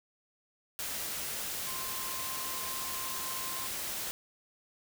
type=tone in noise; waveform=sine; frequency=1050 Hz; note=C6; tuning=6 cents sharp; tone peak=-43 dBFS; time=1.67-3.67 s; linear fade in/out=0 ms; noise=white; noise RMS=-37 dBFS; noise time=0.79-4.11 s; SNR=-9 dB; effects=none